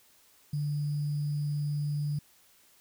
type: tone with sample-and-hold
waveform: sine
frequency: 146.83 Hz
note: D3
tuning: in tune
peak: -28 dBFS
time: 0.53-2.19 s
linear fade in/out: 5 ms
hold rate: 4900 Hz
effects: white hiss -62 dBFS RMS until 2.8 s